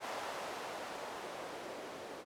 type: noise with low-pass filter sweep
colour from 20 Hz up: violet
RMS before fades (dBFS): -44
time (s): 0-2.25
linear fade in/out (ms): 50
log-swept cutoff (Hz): 720 to 450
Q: 1.3
effects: none